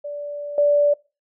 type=tone with level steps; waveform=sine; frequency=582 Hz; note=D5; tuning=16 cents flat; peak=-27 / -13 dBFS; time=0.04-0.94 s; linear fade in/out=10 ms; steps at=0.58 s; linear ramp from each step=2 ms; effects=noise-tail reverb RT60 0.3 s tail -23 dB re dry

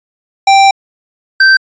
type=tone pair in turn; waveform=square; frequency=784 / 1557.2 Hz; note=G5 / G6; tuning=0 / -12 cents; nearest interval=octave; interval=1188 cents; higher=second; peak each=-4 dBFS; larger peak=neither; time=0.47-0.71 / 1.4-1.57 s; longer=first; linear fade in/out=5 ms; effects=resampled to 16000 Hz

